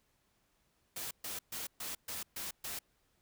white noise bursts, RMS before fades -41 dBFS, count 7, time 0.96-2.79 s, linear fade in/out 5 ms, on 150 ms, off 130 ms, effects pink hiss -75 dBFS RMS until 3.21 s

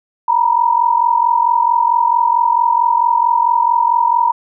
sine tone pair together, 928.5 / 973 Hz, A#5 / B5, -7 / -26 cents, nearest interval minor second, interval 81 cents, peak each -13 dBFS, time 0.28-4.32 s, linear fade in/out 5 ms, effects none

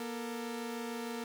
sawtooth tone pair together, 237.6 / 448.6 Hz, A#3 / A4, +33 / +34 cents, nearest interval major seventh, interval 1101 cents, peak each -35 / -38 dBFS, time 0-1.24 s, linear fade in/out 2 ms, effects none

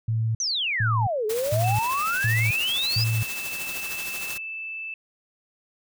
sine tone bursts, 112.1 Hz, A2, 33 cents sharp, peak -21 dBFS, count 5, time 0.08-3.23 s, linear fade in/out 5 ms, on 270 ms, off 450 ms
sine exponential two-way sweep, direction down then up, 6272 to 415.3 to 5120 Hz, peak -23 dBFS, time 0.4-3.04 s, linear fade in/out 2 ms, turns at 1.26 s
white noise with tremolo, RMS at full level -32 dBFS, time 1.29-4.38 s, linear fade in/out 10 ms, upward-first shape triangle, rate 13 Hz, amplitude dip 55%
sine tone, 2637 Hz, E7, in tune, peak -31 dBFS, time 1.64-4.94 s, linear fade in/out 2 ms
effects none

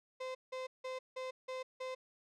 35% pulse tone bursts, 516 Hz, C5, 24 cents flat, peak -38 dBFS, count 6, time 0.2-1.95 s, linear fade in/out 10 ms, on 150 ms, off 170 ms, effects low-pass 5000 Hz 12 dB/octave

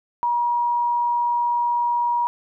sine tone, 956 Hz, A#5, 43 cents sharp, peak -18 dBFS, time 0.23-2.27 s, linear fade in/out 0 ms, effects none

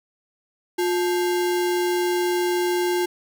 sine tone with sample-and-hold, 355.6 Hz, F4, 31 cents sharp, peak -19 dBFS, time 0.78-3.06 s, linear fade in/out 10 ms, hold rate 1225 Hz, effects none

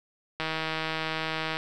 click train, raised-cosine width 0.3 ms, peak -14 dBFS, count 187, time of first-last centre 0.4-1.57 s, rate 159 Hz, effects none

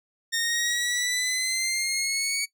15% pulse exponential sweep, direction up, 1833 to 2255 Hz, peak -18 dBFS, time 0.32-2.46 s, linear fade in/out 20 ms, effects noise-tail reverb RT60 0.1 s tail -19 dB re dry

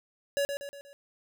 square tone with echo, 564 Hz, C#5, 30 cents sharp, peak -26 dBFS, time 0.37-0.45 s, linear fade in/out 0 ms, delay 120 ms, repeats 4, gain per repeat -6 dB, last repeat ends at 0.93 s, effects none

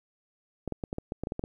clicks, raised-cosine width 2 ms, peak -19 dBFS, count 11, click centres 0.677 / 0.723 / 0.838 / 0.929 / 0.984 / 1.121 / 1.236 / 1.271 / 1.321 / 1.394 / 1.439 s, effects 10-bit

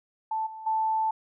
sine tone with level steps, 880 Hz, A5, in tune, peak -26 / -38 / -23 dBFS, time 0.31-1.11 s, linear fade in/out 5 ms, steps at 0.46 / 0.66 s, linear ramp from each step 10 ms, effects none

